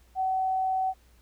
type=tone; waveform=sine; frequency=756 Hz; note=F#5; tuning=37 cents sharp; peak=-24 dBFS; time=0.15-0.94 s; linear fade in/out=50 ms; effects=added 60 Hz sine -57 dBFS peak until 1.21 s + pink hiss -64 dBFS RMS until 1.21 s